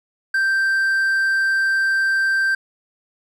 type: tone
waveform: triangle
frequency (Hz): 1568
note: G6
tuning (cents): 0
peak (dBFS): -14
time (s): 0.34-2.55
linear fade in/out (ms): 5
effects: none